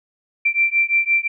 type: beating tone pair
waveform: sine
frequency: 2349 / 2354.8 Hz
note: D7 / D7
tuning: 0 / +4 cents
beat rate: 5.8 Hz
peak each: -18 dBFS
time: 0.45-1.28 s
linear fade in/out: 10 ms
effects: none